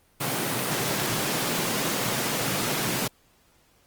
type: high-pass noise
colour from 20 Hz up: pink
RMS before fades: -27 dBFS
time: 0.2-3.08 s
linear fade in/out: 10 ms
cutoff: 110 Hz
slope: 96 dB/octave
effects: pink hiss -62 dBFS RMS until 3.86 s + Opus 32 kbps